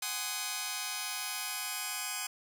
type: chord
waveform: 5% pulse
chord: Ab dominant seventh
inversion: third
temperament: just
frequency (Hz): 747.5 / 830.6 / 1038.3 / 1245.9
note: Gb5 / Ab5 / C6 / Eb6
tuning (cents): +17 / 0 / -14 / +2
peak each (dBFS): -29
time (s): 0.02-2.27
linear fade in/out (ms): 5
effects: none